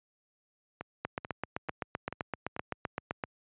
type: two click trains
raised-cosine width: 0.5 ms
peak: -17 / -23 dBFS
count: 18 / 5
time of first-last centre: 1.05-3.238 / 0.81-2.564 s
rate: 7.77 / 2.28 Hz
effects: high-pass 80 Hz 12 dB/octave + resampled to 8000 Hz